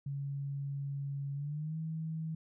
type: tone with pitch glide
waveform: sine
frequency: 140 to 159.89 Hz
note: C#3 to D#3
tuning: +18 to +47 cents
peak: -35 dBFS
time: 0.06-2.35 s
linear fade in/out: 5 ms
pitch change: +229 cents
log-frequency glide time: 1.34-1.77 s
effects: none